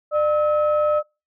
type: tone pair together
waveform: sine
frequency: 600 / 1288.4 Hz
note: D5 / E6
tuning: +37 / -40 cents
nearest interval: octave + minor second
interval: 1323 cents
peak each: -16 / -23 dBFS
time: 0.11-1.03 s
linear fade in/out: 50 ms
effects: noise-tail reverb RT60 0.3 s tail -26 dB re dry + tanh soft clip ceiling -10 dBFS